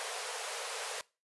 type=high-pass noise; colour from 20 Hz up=pink; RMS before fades=-39 dBFS; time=0-1.01 s; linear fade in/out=0 ms; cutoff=430 Hz; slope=96 dB/octave; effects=noise-tail reverb RT60 0.3 s tail -22 dB re dry + resampled to 24000 Hz